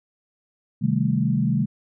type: chord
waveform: sine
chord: A half-diminished seventh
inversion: first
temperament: equal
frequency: 130.81 / 155.56 / 196 / 220 Hz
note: C3 / Eb3 / G3 / A3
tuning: 0 / 0 / 0 / 0 cents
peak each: -24 dBFS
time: 0.81-1.66 s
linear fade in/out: 20 ms
effects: none